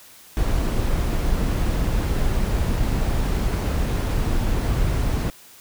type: noise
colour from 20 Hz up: brown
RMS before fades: -21 dBFS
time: 0.37-5.3 s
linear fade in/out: 0 ms
effects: white hiss -47 dBFS RMS until 5.6 s